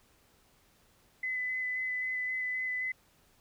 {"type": "tone with vibrato", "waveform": "sine", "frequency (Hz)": 2015, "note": "B6", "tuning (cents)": 34, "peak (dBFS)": -31, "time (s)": [1.23, 2.92], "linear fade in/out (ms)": 5, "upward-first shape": "square", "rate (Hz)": 3.8, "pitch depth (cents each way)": 10, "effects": ["pink hiss -66 dBFS RMS until 3.4 s"]}